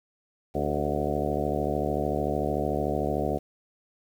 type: harmonic tone with a mistuned harmonic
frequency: 73.42 Hz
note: D2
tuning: in tune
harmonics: 1 / 2 / 3 / 4 / 5 / 6 / 7 / 8 / 9 / 10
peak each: -34 / -34 / -34 / -34 / -34 / -34 / -34 / -34 / -34 / -34 dBFS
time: 0.54-3.39 s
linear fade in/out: 20 ms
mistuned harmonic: 5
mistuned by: +46 cents
effects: 9-bit